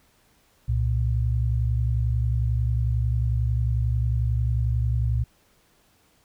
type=tone pair together; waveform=sine; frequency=65.41 / 116.55 Hz; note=C2 / A#2; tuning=0 / 0 cents; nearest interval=minor seventh; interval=1000 cents; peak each=-23 dBFS; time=0.68-5.24 s; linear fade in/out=10 ms; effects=pink hiss -62 dBFS RMS until 6.24 s